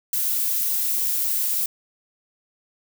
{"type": "noise", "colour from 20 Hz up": "violet", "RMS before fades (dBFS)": -23, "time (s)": [0.13, 1.66], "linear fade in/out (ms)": 2, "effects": []}